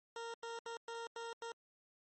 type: tone bursts at uneven times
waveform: 20% pulse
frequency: 462.8 Hz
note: A#4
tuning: 13 cents flat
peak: -38 dBFS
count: 6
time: 0.16-0.34 / 0.43-0.59 / 0.66-0.77 / 0.88-1.07 / 1.16-1.33 / 1.42-1.52 s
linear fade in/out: 2 ms
effects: MP3 32 kbps